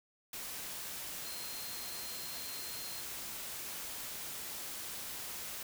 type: tone in noise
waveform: sine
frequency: 4179 Hz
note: C8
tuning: 3 cents flat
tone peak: -48 dBFS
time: 1.25-3.01 s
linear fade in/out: 2 ms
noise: white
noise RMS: -43 dBFS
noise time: 0.33-5.63 s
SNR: -8 dB
effects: none